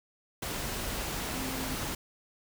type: tone in noise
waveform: sine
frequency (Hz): 261.6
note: C4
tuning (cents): 0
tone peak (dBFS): -38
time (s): 1.34-1.75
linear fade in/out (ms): 5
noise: pink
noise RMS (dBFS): -35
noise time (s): 0.42-1.95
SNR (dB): -6
effects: none